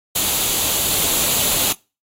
white noise with comb filter, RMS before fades -18 dBFS, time 0.15-1.73 s, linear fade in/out 10 ms, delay 0.28 ms, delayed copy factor +0.5, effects noise-tail reverb RT60 0.3 s tail -24 dB re dry + AAC 48 kbps

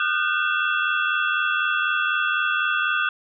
sine tone cluster, 1218 / 1447 / 1531 / 2689 / 3360 Hz, D#6 / F#6 / G6 / E7 / G#7, -37 / -39 / -41 / +34 / +19 cents, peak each -26 / -25 / -24 / -28 / -32 dBFS, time 0-3.09 s, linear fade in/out 2 ms, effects none

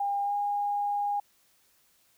sine tone with pitch glide, 805 to 816.7 Hz, G5 to G#5, +46 to -29 cents, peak -26 dBFS, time 0-1.2 s, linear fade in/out 5 ms, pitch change +25 cents, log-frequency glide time 0.23-0.34 s, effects white hiss -66 dBFS RMS until 2.17 s

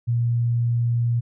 sine tone, 118.5 Hz, A#2, 29 cents sharp, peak -18 dBFS, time 0.07-1.21 s, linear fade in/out 20 ms, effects none

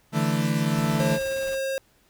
40% pulse chord, D suspended second, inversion none, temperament equal, 146.83 / 164.81 / 220 Hz, D3 / E3 / A3, 0 / 0 / 0 cents, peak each -25 dBFS, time 0.12-1.19 s, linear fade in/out 50 ms
pink noise with tremolo, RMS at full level -41 dBFS, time 0.73-1.59 s, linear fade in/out 50 ms, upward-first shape sine, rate 19 Hz, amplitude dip 50%
square tone, 537 Hz, C5, 45 cents sharp, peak -26 dBFS, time 1-1.78 s, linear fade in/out 0 ms
effects pink hiss -62 dBFS RMS until 2.09 s

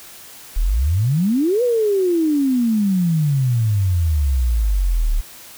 sine exponential two-way sweep, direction up then down, 34.52 to 501 to 34.52 Hz, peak -14 dBFS, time 0.56-5.21 s, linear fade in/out 10 ms, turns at 1.63 s, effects white hiss -40 dBFS RMS until 5.57 s

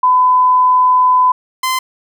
sine / sawtooth tone pair in turn, 1007 / 1032.9 Hz, B5 / C6, +33 / -23 cents, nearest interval unison, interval 44 cents, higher second, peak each -7 / -10 dBFS, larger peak first, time 0.03-1.32 / 1.63-1.79 s, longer first, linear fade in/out 5 ms, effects none

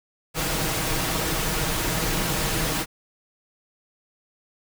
pink noise with comb filter, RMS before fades -25 dBFS, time 0.34-2.86 s, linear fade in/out 50 ms, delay 6.3 ms, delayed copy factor +0.5, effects none

